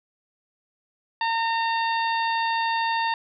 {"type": "harmonic tone", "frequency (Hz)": 913, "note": "A#5", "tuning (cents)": -36, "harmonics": [1, 2, 3, 4, 5], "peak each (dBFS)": [-23, -29, -33, -35, -37], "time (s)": [1.21, 3.14], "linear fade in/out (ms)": 2, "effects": []}